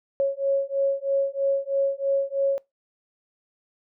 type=beating tone pair; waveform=sine; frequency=549 / 552.1 Hz; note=C#5 / C#5; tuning=-17 / -7 cents; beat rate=3.1 Hz; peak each=-24 dBFS; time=0.2-2.58 s; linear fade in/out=0 ms; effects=noise-tail reverb RT60 0.2 s tail -23 dB re dry

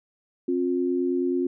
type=tone pair together; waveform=sine; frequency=266.8 / 356.1 Hz; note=C4 / F4; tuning=+34 / +34 cents; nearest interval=perfect fourth; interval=500 cents; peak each=-25 / -24 dBFS; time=0.48-1.47 s; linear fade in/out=5 ms; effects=none

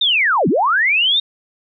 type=linear two-way sweep; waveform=sine; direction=down then up; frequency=3747 to 144.1 to 3747 Hz; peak=-12 dBFS; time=0.01-1.2 s; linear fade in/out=5 ms; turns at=0.48 s; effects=none

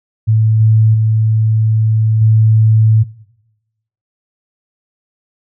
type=tone with level steps; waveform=sine; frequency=110 Hz; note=A2; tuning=in tune; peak=-7 / -5 / -8 / -5 dBFS; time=0.27-3.04 s; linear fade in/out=20 ms; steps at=0.6 / 0.94 / 2.21 s; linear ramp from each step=5 ms; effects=noise-tail reverb RT60 1.0 s tail -22 dB re dry

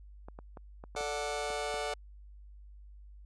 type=clicks; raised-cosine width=1 ms; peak=-32 dBFS; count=8; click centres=0.285 / 0.389 / 0.572 / 0.839 / 0.951 / 1.008 / 1.504 / 1.742 s
type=chord; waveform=sawtooth; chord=D major; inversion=second; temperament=just; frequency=440.5 / 587.3 / 734.2 Hz; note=A4 / D5 / F#5; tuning=+2 / 0 / -14 cents; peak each=-34 dBFS; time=0.96-1.94 s; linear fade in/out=5 ms
effects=added 50 Hz sine -49 dBFS peak until 3.25 s + resampled to 22050 Hz

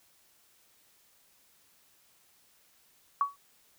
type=tone with exponential decay; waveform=sine; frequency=1125 Hz; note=C#6; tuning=25 cents sharp; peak=-20 dBFS; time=3.21-3.36 s; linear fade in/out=1 ms; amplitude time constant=32 ms; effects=white hiss -65 dBFS RMS until 3.78 s

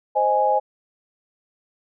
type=chord; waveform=sine; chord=Ab major; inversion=first; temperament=equal; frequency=523.3 / 622.3 / 830.6 Hz; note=C5 / Eb5 / Ab5; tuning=0 / 0 / 0 cents; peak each=-22 / -23 / -18 dBFS; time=0.15-0.6 s; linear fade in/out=20 ms; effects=none

